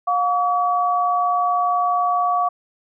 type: tone pair together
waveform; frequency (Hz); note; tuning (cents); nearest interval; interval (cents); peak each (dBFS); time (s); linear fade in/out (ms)
sine; 714 / 1138.3; F5 / C#6; +38 / +46; minor sixth; 808; -19; 0.07-2.49; 10
effects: none